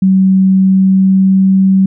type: tone with pitch glide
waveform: sine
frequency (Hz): 190 to 191.43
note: F#3 to G3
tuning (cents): +46 to -41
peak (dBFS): -5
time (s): 0.02-1.86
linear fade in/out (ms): 5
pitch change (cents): +13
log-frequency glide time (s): 0.4-1.59
effects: none